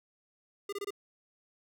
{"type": "tone bursts", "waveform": "square", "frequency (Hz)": 403.8, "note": "G#4", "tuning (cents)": -49, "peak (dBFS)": -35, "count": 4, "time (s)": [0.69, 0.906], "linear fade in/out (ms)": 5, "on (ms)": 36, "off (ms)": 24, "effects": []}